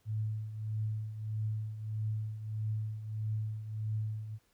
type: tone with tremolo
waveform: sine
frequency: 108.3 Hz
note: A2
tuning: 27 cents flat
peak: -30 dBFS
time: 0.05-4.39 s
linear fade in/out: 50 ms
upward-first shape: triangle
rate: 1.6 Hz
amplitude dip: 70%
effects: pink hiss -72 dBFS RMS until 4.53 s